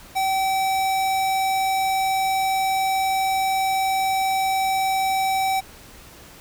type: tone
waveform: square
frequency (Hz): 768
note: G5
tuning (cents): -36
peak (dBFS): -20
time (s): 0.15-5.61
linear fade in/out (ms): 20
effects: pink hiss -45 dBFS RMS until 6.4 s